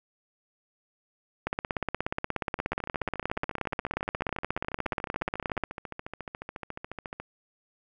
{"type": "two click trains", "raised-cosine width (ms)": 0.5, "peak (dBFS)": [-21, -13], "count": [66, 71], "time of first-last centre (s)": [[2.59, 7.2], [1.47, 5.637]], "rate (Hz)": [14.1, 16.8], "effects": []}